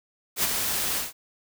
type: noise with ADSR envelope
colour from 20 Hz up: white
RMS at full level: -22 dBFS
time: 0.36-1.13 s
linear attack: 75 ms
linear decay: 27 ms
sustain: -5 dB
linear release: 160 ms
effects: none